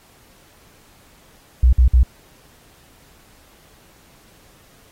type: tone bursts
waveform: sine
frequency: 61.74 Hz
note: B1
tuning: in tune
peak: -8 dBFS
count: 3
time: 1.63-2.033 s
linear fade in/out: 5 ms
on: 99 ms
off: 53 ms
effects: pink hiss -52 dBFS RMS until 4.91 s + AAC 48 kbps